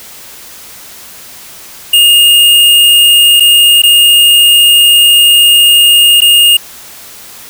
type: tone with dropouts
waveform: square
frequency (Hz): 2838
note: F7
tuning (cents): +27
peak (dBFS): -3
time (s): 1.93-6.57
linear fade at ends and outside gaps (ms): 5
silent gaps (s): 3.399-3.404 / 3.82-3.834 / 6.206-6.217
effects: white hiss -31 dBFS RMS until 7.49 s